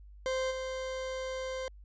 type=tone with level steps; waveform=40% pulse; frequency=521 Hz; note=C5; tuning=7 cents flat; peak=-29 / -34 dBFS; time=0.26-1.68 s; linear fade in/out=0 ms; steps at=0.5 s; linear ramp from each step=20 ms; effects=added 50 Hz sine -49 dBFS peak until 1.84 s + resampled to 16000 Hz